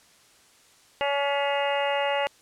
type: harmonic tone with a mistuned harmonic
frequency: 282.5 Hz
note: C#4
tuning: 33 cents sharp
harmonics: 2 / 3 / 4 / 5 / 6 / 7 / 8 / 9 / 10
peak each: -26 / -28 / -37 / -37 / -40 / -33 / -41 / -38 / -33 dBFS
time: 1.01-2.27 s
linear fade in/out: 0 ms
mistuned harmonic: 8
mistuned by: -58 cents
effects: white hiss -57 dBFS RMS until 2.41 s + low-pass 9000 Hz 12 dB/octave